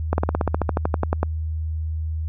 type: slowing click train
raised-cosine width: 1 ms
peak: -6 dBFS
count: 16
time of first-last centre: 0.13-1.231 s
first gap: 51 ms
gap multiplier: 1.05
effects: added 79 Hz sine -23 dBFS peak until 2.28 s